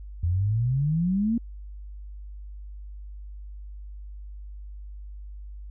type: exponential sweep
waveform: sine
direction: up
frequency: 82.41 to 238.1 Hz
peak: -21 dBFS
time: 0.23-1.38 s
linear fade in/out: 5 ms
effects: added 50 Hz sine -37 dBFS peak until 5.7 s